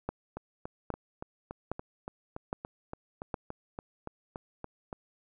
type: two click trains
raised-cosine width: 1 ms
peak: -18 / -24 dBFS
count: 5 / 17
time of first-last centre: 0.09-3.342 / 0.37-4.928 s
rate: 1.23 / 3.51 Hz
effects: none